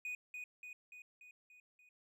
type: tone with echo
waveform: triangle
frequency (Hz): 2480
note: D#7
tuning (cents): -6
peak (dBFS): -38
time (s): 0.05-0.15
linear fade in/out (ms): 2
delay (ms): 290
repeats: 6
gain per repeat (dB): -4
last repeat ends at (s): 1.89
effects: none